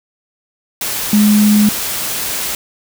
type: tone in noise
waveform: sine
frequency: 209.6 Hz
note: G#3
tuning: 16 cents sharp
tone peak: -7 dBFS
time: 1.13-1.69 s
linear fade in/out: 2 ms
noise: white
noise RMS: -20 dBFS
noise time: 0.81-2.55 s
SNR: +10 dB
effects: none